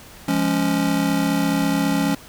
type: chord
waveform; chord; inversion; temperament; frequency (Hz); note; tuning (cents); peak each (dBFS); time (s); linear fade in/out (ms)
square; Db major; first; just; 173.24 / 207.9 / 277.2; F3 / Ab3 / Db4; -14 / +2 / 0; -24 / -25 / -21; 0.28-2.15; 5
effects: pink hiss -43 dBFS RMS until 2.28 s

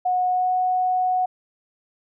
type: tone with pitch glide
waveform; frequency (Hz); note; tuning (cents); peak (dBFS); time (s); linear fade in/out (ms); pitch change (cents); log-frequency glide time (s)
sine; 730 to 736.4; F#5 to F#5; -24 to -8; -18; 0.05-1.26; 10; +16; 0.29-0.52
effects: none

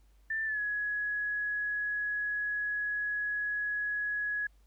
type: tone with pitch glide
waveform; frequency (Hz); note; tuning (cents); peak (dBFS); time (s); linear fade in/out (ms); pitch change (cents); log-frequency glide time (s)
sine; 1777 to 1678.2; A6 to G#6; +17 to +18; -30; 0.3-4.47; 5; -99; 0.45-0.6
effects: added 50 Hz sine -59 dBFS peak until 4.66 s + pink hiss -73 dBFS RMS until 4.66 s

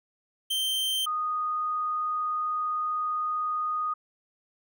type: tone pair in turn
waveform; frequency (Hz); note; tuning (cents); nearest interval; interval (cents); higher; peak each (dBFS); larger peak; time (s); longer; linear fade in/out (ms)
45% pulse / sine; 3129 / 1237.8; G7 / D#6; -4 / -9; octave + major third; 1605; first; -25 / -26; first; 0.5-1.06 / 1.06-3.94; second; 10
effects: none

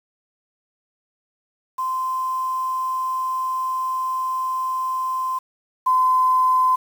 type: tone pair in turn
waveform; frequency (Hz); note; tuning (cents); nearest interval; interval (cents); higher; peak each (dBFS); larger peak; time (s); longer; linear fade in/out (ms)
sine; 1036 / 1025.3; C6 / C6; -17 / -35; unison; 18; first; -21 / -14; second; 1.78-5.39 / 5.86-6.76; first; 10
effects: 7-bit

